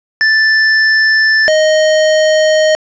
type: tone pair in turn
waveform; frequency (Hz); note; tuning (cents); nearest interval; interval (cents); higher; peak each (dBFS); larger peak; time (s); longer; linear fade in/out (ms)
square; 1760 / 622.3; A6 / D#5; 0 / 0; octave + tritone; 1800; first; -8; neither; 0.21-1.48 / 1.48-2.75; neither; 0
effects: resampled to 16000 Hz + 7-bit